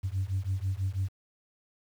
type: beating tone pair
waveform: sine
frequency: 92.6 / 98.7 Hz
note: F#2 / G2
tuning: +2 / +12 cents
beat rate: 6.1 Hz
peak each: -30 dBFS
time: 0.03-1.09 s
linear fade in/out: 20 ms
effects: tanh soft clip ceiling -23 dBFS + 9-bit